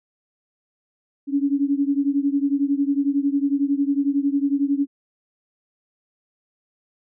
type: beating tone pair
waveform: sine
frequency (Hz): 277.2 / 288.2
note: C#4 / D4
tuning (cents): 0 / -33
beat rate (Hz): 11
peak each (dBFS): -20 / -22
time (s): 1.27-4.87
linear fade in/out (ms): 50
effects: none